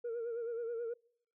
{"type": "tone with vibrato", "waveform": "sine", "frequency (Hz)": 466.2, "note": "A#4", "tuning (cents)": 0, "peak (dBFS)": -34, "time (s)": [0.04, 0.94], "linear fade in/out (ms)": 10, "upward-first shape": "sine", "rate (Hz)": 9.3, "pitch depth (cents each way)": 57, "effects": ["noise-tail reverb RT60 0.6 s tail -25 dB re dry", "tanh soft clip ceiling -34 dBFS"]}